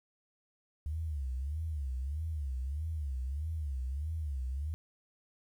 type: tone with vibrato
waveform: sine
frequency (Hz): 71.8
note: D2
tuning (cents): -39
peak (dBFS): -33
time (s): 0.86-4.74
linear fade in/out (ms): 0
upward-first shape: sine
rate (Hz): 1.6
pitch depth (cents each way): 210
effects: 11-bit